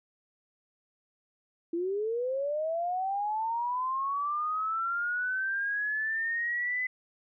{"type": "linear sweep", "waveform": "sine", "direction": "up", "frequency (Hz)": [329.6, 2023], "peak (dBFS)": -28, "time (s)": [1.73, 6.87], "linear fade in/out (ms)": 5, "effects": []}